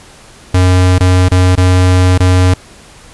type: tone with dropouts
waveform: square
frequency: 91.5 Hz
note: F#2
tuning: 19 cents flat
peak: -6 dBFS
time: 0.54-2.54 s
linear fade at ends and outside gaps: 5 ms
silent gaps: 0.984-1.005 / 1.286-1.315 / 1.554-1.576 / 2.179-2.201 s
effects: pink hiss -38 dBFS RMS until 3.13 s + resampled to 24000 Hz